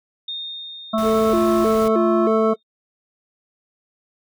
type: tone with exponential decay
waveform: sine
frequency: 3668 Hz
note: A#7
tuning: 29 cents flat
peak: -25 dBFS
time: 0.28-2.63 s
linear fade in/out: 5 ms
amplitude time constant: 510 ms
type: harmonic tone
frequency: 219.9 Hz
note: A3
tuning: 1 cent flat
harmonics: 1 / 3 / 5 / 6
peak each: -20 / -21 / -26 / -26 dBFS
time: 0.93-2.54 s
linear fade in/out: 10 ms
type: noise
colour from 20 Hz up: pink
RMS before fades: -34 dBFS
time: 0.98-1.88 s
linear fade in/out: 0 ms
type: tone with vibrato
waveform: triangle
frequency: 392 Hz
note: G4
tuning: in tune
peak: -15 dBFS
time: 1.02-2.56 s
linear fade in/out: 50 ms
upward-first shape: square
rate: 1.6 Hz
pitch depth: 210 cents each way
effects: noise-tail reverb RT60 0.1 s tail -26 dB re dry